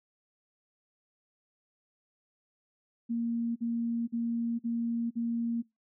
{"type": "tone bursts", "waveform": "sine", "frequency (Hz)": 233.1, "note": "A#3", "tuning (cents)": 0, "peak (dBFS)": -28, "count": 5, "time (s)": [3.09, 5.624], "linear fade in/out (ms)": 20, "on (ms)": 470, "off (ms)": 46, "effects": ["noise-tail reverb RT60 0.2 s tail -23 dB re dry"]}